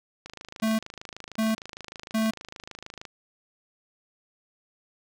click train, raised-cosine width 0.2 ms, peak -22 dBFS, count 75, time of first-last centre 0.26-3.052 s, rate 26.5 Hz
square tone bursts, 220.7 Hz, A3, 5 cents sharp, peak -23 dBFS, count 3, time 0.62-2.31 s, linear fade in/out 10 ms, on 170 ms, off 590 ms
effects none

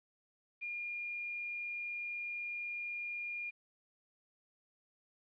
sine tone with quantisation, 2416 Hz, D7, 48 cents sharp, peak -38 dBFS, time 0.61-3.51 s, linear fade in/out 20 ms, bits 11, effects resampled to 11025 Hz

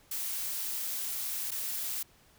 blue noise with dropouts, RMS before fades -35 dBFS, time 0.11-2.03 s, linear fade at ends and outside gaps 5 ms, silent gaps 1.508-1.515 s, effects pink hiss -62 dBFS RMS until 2.38 s

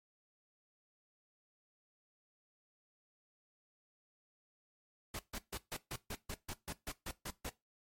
pink noise bursts, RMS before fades -42 dBFS, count 13, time 5.14-7.496 s, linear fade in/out 5 ms, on 52 ms, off 140 ms, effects noise-tail reverb RT60 0.2 s tail -18 dB re dry + MP3 64 kbps

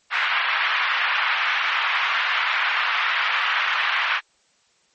pink band-pass noise, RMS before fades -22 dBFS, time 0.1-4.21 s, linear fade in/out 50 ms, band 1100 to 2900 Hz, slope 24 dB/octave, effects white hiss -62 dBFS RMS until 4.94 s + MP3 32 kbps

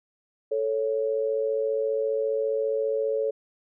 sine tone pair together, 440 / 554.8 Hz, A4 / C#5, 0 / +1 cents, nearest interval major third, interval 401 cents, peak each -25 / -27 dBFS, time 0.51-3.31 s, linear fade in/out 10 ms, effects none

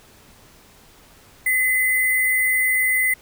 sine tone with sample-and-hold, 2032 Hz, B6, 49 cents sharp, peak -16 dBFS, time 1.46-3.14 s, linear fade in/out 5 ms, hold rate 11025 Hz, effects pink hiss -50 dBFS RMS until 3.21 s

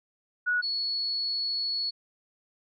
sine tone pair in turn, 1464 / 4387 Hz, F#6 / C#8, -19 / -19 cents, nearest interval octave + perfect fifth, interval 1900 cents, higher second, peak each -23 / -27 dBFS, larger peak first, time 0.46-0.62 / 0.62-1.91 s, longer second, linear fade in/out 20 ms, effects none

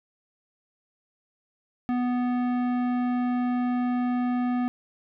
sine tone with tanh clipping, 246.9 Hz, B3, in tune, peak -25 dBFS, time 1.89-4.68 s, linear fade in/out 0 ms, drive 15 dB, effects none

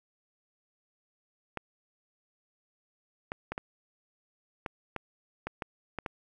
clicks, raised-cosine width 0.5 ms, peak -19 dBFS, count 10, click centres 1.573 / 3.319 / 3.52 / 3.579 / 4.662 / 4.963 / 5.47 / 5.622 / 5.987 / 6.062 s, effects 10-bit

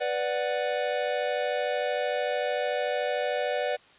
square chord, B minor, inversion none, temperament equal, 493.9 / 587.3 / 740 Hz, B4 / D5 / F#5, 0 / 0 / 0 cents, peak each -31 / -30 / -33 dBFS, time 0-3.77 s, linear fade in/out 20 ms, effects white hiss -56 dBFS RMS until 3.98 s + resampled to 8000 Hz

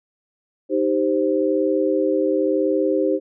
sine chord, C minor, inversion first, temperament equal, 311.1 / 392 / 523.3 Hz, Eb4 / G4 / C5, 0 / 0 / 0 cents, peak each -21 dBFS, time 0.69-3.2 s, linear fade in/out 50 ms, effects none

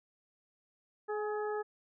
harmonic tone with a mistuned harmonic, 423.2 Hz, G#4, 33 cents sharp, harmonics 1 / 2 / 3 / 4, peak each -34 / -40 / -44 / -46 dBFS, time 1.08-1.63 s, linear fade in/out 20 ms, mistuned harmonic 2, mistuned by -22 cents, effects none

